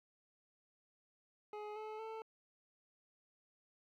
25% pulse tone with pitch steps, 420.6 / 431.9 / 443.6 Hz, G#4 / A4 / A4, +22 / -32 / +14 cents, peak -40 dBFS, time 1.53-2.22 s, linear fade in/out 2 ms, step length 230 ms, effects low-pass 2000 Hz 12 dB/octave + 13-bit

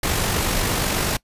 pink noise with amplitude modulation, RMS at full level -20 dBFS, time 0.03-1.17 s, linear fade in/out 5 ms, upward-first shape sine, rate 48.3 Hz, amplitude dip 35%, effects noise-tail reverb RT60 0.1 s tail -22 dB re dry + resampled to 32000 Hz

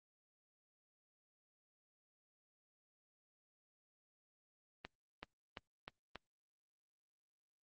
accelerating click train, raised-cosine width 0.3 ms, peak -29 dBFS, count 5, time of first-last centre 4.85-6.157 s, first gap 380 ms, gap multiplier 0.9, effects Opus 24 kbps

